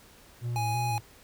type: tone with vibrato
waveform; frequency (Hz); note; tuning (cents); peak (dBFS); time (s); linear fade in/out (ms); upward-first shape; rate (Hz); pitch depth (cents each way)
triangle; 115.8; A#2; -11; -27; 0.41-1.01; 50; square; 3; 59
type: tone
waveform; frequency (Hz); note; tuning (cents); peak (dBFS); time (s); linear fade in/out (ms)
square; 830.6; G#5; 0; -30; 0.56-0.98; 0
effects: pink hiss -55 dBFS RMS until 1.23 s